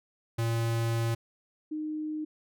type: tone pair in turn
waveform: square / sine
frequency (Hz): 115.2 / 307.5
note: A#2 / D#4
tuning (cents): -20 / -20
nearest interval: octave + perfect fourth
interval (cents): 1700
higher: second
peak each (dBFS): -27 / -31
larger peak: first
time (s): 0.38-1.15 / 1.71-2.25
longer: first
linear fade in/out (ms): 10
effects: none